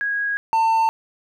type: tone pair in turn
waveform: sine / triangle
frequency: 1649 / 897.6 Hz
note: G#6 / A5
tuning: -13 / +34 cents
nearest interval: major seventh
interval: 1053 cents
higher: first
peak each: -20 / -13 dBFS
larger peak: second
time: 0.01-0.37 / 0.53-0.89 s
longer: neither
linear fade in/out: 0 ms
effects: none